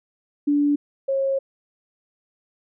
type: tone pair in turn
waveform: sine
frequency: 289.9 / 542.1 Hz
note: D4 / C#5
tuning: -22 / -39 cents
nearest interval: major seventh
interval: 1083 cents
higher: second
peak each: -16 / -19 dBFS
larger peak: first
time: 0.47-0.76 / 1.08-1.39 s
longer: second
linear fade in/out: 10 ms
effects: none